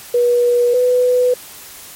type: tone pair in turn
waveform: sine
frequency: 484 / 497 Hz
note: B4 / B4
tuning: -35 / +11 cents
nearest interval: unison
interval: 46 cents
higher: second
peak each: -10 dBFS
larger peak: neither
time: 0.14-0.74 / 0.74-1.34 s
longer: neither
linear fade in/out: 5 ms
effects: white hiss -36 dBFS RMS until 1.95 s + MP3 64 kbps